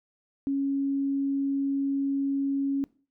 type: tone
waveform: sine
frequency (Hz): 276.2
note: C#4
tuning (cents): -6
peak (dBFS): -24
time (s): 0.47-2.84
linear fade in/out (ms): 0
effects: noise-tail reverb RT60 0.4 s tail -21 dB re dry